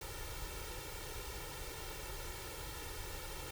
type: noise with comb filter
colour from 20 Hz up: pink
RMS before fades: -45 dBFS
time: 0.01-3.51 s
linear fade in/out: 5 ms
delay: 2.2 ms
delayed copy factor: +1
effects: none